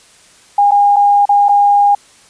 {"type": "tone with dropouts", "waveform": "sine", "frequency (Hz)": 813, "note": "G#5", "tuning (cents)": -37, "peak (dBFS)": -6, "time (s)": [0.58, 1.95], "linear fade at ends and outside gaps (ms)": 5, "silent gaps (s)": [[0.71, 0.717], [0.961, 0.965], [1.255, 1.291], [1.485, 1.491]], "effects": ["white hiss -45 dBFS RMS until 2.29 s", "resampled to 22050 Hz"]}